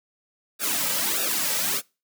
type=noise with flanger; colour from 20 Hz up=white; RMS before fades=-25 dBFS; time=0.59-1.82 s; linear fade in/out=50 ms; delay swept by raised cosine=0.95 to 2.85 ms; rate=1.6 Hz; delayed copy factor=-0.9; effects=noise-tail reverb RT60 0.3 s tail -25 dB re dry + high-pass 150 Hz 12 dB/octave